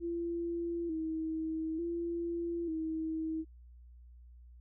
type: tone with vibrato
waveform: sine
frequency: 329.6 Hz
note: E4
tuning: in tune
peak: -33 dBFS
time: 0-3.45 s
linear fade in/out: 50 ms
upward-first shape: square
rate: 0.56 Hz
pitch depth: 55 cents each way
effects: added 60 Hz sine -52 dBFS peak until 4.6 s